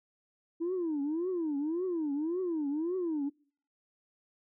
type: tone with vibrato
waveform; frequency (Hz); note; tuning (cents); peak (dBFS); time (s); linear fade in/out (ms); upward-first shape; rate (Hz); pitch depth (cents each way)
sine; 323.6; E4; -32; -28; 0.6-3.3; 20; triangle; 1.8; 280
effects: noise-tail reverb RT60 0.5 s tail -26 dB re dry + tanh soft clip ceiling -27 dBFS